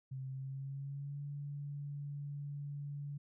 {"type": "tone with pitch glide", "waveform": "sine", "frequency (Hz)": [132.4, 143.55], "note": ["C3", "D3"], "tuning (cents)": [21, -39], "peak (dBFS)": -40, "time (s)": [0.11, 3.18], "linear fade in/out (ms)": 10, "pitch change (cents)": 140, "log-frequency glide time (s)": [0.29, 1.22], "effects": []}